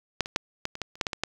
clicks, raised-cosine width 0.2 ms, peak -6 / -19 / -6 / -11 / -20 / -13 / -29 / -8 / -11 / -13 / -9 dBFS, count 11, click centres 0.207 / 0.259 / 0.361 / 0.654 / 0.754 / 0.817 / 0.955 / 1.012 / 1.068 / 1.132 / 1.236 s, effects 8-bit

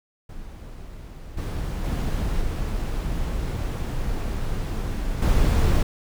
brown noise with level steps, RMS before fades -38 / -27 / -24 / -26 / -18 dBFS, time 0.29-5.83 s, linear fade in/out 5 ms, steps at 1.37 / 1.84 / 2.41 / 5.22 s, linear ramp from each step 5 ms, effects none

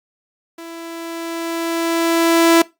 sawtooth tone with level ramp, 332.9 Hz, E4, 17 cents sharp, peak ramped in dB -28 to -4 dBFS, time 0.58-2.62 s, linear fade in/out 5 ms, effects noise-tail reverb RT60 0.2 s tail -20 dB re dry + Opus 48 kbps

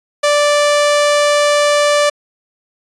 sawtooth tone, 586 Hz, D5, 4 cents flat, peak -6 dBFS, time 0.23-2.1 s, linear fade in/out 10 ms, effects resampled to 22050 Hz

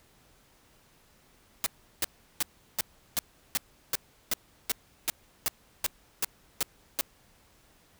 white noise bursts, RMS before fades -27 dBFS, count 15, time 1.64-7.01 s, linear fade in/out 0 ms, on 22 ms, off 360 ms, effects pink hiss -62 dBFS RMS until 7.99 s

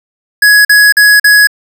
square tone bursts, 1675 Hz, G#6, 14 cents sharp, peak -3 dBFS, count 4, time 0.42-1.472 s, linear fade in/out 5 ms, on 230 ms, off 44 ms, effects none

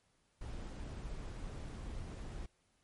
brown noise, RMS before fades -44 dBFS, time 0.41-2.46 s, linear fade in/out 5 ms, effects pink hiss -75 dBFS RMS until 2.83 s + MP3 48 kbps

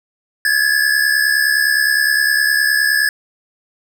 square tone pair together, 1657.3 / 1727 Hz, G#6 / A6, -4 / -33 cents, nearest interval minor second, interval 71 cents, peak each -16 dBFS, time 0.45-3.09 s, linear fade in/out 2 ms, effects none

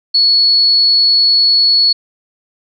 sine tone, 4390 Hz, C#8, 18 cents flat, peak -7 dBFS, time 0.14-1.93 s, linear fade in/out 10 ms, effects none

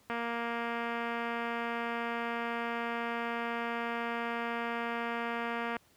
click train, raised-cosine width 0.5 ms, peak -21 dBFS, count 1327, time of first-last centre 0.1-5.767 s, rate 234 Hz, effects pink hiss -65 dBFS RMS until 5.96 s + high-pass 80 Hz 12 dB/octave

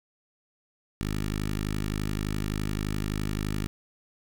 10% pulse tone with notch filter, 51.7 Hz, G#1, 7 cents flat, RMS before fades -30 dBFS, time 1.01-3.67 s, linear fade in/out 0 ms, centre 720 Hz, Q 1, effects none

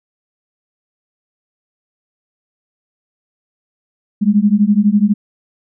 sine beating tone pair, 200.9 / 212.9 Hz, G3 / G#3, +43 / +43 cents, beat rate 12 Hz, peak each -12 dBFS, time 4.21-5.14 s, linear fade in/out 20 ms, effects none

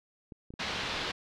clicks, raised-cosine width 3 ms, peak -32 dBFS, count 5, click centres 0.322 / 0.505 / 0.539 / 0.706 / 0.835 s
white low-pass noise, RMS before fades -35 dBFS, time 0.59-1.12 s, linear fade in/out 10 ms, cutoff 4100 Hz, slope 24 dB/octave
effects none

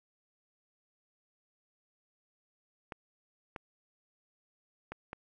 clicks, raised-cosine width 0.5 ms, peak -25 dBFS, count 4, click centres 2.922 / 3.562 / 4.92 / 5.131 s, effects none

